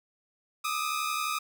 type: tone pair together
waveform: sawtooth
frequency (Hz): 1203 / 1274.5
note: D6 / D#6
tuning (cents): +41 / +41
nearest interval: minor second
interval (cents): 100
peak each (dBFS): -28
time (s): 0.64-1.39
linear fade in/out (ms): 10
effects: none

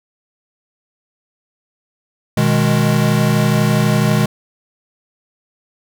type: chord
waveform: square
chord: G# minor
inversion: first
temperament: equal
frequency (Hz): 123.47 / 155.56 / 207.7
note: B2 / D#3 / G#3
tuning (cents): 0 / 0 / 0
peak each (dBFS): -17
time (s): 2.37-4.26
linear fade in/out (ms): 5
effects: none

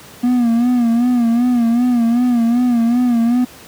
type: tone with vibrato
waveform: triangle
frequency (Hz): 239.2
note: A#3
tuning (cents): +45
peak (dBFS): -9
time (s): 0.23-3.45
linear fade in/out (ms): 10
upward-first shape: sine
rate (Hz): 2.6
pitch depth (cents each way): 73
effects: pink hiss -39 dBFS RMS until 3.67 s + high-pass 80 Hz 12 dB/octave

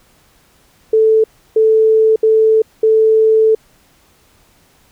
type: tone bursts at uneven times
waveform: sine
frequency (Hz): 440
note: A4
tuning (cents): 0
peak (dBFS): -7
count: 4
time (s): 0.93-1.24 / 1.56-2.16 / 2.23-2.62 / 2.83-3.55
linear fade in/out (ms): 5
effects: pink hiss -52 dBFS RMS until 4.91 s

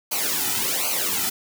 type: noise with flanger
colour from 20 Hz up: white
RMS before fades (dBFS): -24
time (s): 0.11-1.3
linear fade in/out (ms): 10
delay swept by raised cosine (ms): 0.55 to 1.85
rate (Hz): 1.3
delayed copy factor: -1
effects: none

